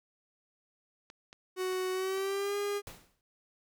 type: clicks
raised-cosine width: 0.2 ms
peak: -32 dBFS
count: 4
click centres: 1.101 / 1.329 / 1.728 / 2.178 s
type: tone with pitch glide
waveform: 45% pulse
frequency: 371.2 to 407.1 Hz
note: F#4 to G#4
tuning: +6 to -35 cents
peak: -31 dBFS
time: 1.56-2.82 s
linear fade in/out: 50 ms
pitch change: +159 cents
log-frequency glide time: 1.92-2.56 s
type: noise with exponential decay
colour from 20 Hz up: pink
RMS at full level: -43 dBFS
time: 2.87-3.21 s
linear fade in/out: 1 ms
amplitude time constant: 73 ms
effects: none